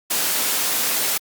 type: noise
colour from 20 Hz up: white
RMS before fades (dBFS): -21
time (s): 0.1-1.18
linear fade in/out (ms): 10
effects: high-pass 200 Hz 12 dB/octave + Opus 48 kbps

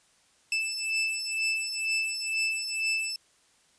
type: beating tone pair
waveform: sawtooth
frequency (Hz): 2637 / 2639.1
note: E7 / E7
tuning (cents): 0 / +1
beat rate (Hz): 2.1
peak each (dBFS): -27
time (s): 0.52-3.16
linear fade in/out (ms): 2
effects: white hiss -64 dBFS RMS until 3.78 s + resampled to 22050 Hz

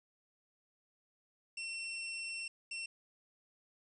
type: tone bursts at uneven times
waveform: sawtooth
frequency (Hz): 2709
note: E7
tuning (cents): +47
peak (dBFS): -36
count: 2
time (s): 1.57-2.48 / 2.71-2.86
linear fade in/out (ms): 5
effects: resampled to 22050 Hz + 11-bit

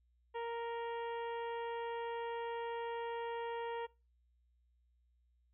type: harmonic tone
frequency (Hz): 466.2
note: A#4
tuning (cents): 0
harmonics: 1 / 2 / 3 / 4 / 5 / 6 / 7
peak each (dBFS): -40 / -42 / -56 / -52 / -59 / -57 / -61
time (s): 0.34-3.87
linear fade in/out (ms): 20
effects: noise-tail reverb RT60 0.3 s tail -24 dB re dry + added 60 Hz sine -70 dBFS peak until 5.53 s

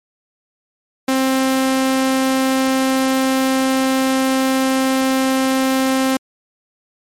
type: tone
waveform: sawtooth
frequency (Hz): 263.9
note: C4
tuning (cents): +15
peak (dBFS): -10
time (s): 1.08-6.17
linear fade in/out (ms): 5
effects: MP3 64 kbps

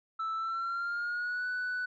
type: tone with pitch glide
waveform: sine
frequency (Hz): 1318.5 to 1488.5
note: E6 to F#6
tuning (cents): 0 to +10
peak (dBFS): -29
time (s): 0.19-1.86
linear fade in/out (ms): 10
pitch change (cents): +210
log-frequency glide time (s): 0.35-1.47
effects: tanh soft clip ceiling -30 dBFS

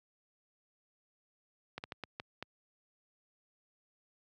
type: slowing click train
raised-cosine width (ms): 0.3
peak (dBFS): -24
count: 6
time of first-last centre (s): 1.78-2.426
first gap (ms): 59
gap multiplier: 1.4
effects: high-pass 80 Hz 12 dB/octave

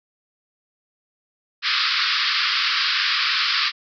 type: band-pass noise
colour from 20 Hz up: white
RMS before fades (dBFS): -21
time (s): 1.62-3.72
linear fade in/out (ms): 50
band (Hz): 1100 to 5100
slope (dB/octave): 96
effects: none

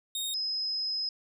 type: tone pair in turn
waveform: sawtooth / sine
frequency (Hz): 3714 / 5088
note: A#7 / D#8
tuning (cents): -7 / +38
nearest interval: perfect fourth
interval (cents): 545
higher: second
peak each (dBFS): -28 / -29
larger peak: first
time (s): 0.15-0.34 / 0.34-1.09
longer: second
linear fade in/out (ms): 2
effects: none

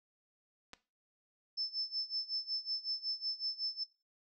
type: clicks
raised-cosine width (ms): 0.2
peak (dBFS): -31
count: 2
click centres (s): 0.733 / 0.737
type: tone with tremolo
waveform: sine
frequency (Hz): 5274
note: E8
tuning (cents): 0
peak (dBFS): -33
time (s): 1.57-3.84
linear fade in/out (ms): 10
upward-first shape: sine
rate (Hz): 5.4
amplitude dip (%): 90
effects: noise-tail reverb RT60 0.3 s tail -17 dB re dry

